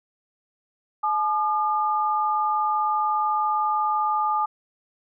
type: tone pair together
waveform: sine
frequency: 855 / 1209.2 Hz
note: A5 / D#6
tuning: -50 / -50 cents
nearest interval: tritone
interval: 600 cents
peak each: -23 dBFS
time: 1.03-4.46 s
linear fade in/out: 10 ms
effects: none